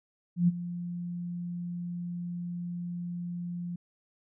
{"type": "tone with ADSR envelope", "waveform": "sine", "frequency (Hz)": 174.61, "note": "F3", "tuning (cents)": 0, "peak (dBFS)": -18, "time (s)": [0.36, 3.76], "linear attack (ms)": 120, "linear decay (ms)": 27, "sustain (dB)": -15, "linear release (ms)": 6, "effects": []}